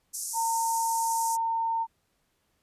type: band-pass noise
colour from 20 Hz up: pink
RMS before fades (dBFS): -35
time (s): 0.13-1.37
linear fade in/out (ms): 20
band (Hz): 5800 to 12000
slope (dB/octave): 48
type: tone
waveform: sine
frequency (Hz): 910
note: A#5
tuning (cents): -42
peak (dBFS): -25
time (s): 0.33-1.87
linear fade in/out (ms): 50
effects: pink hiss -73 dBFS RMS until 2.62 s + resampled to 32000 Hz